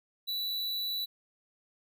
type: tone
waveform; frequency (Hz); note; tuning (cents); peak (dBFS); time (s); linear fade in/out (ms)
square; 3951; B7; 0; -32; 0.27-1.06; 20
effects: none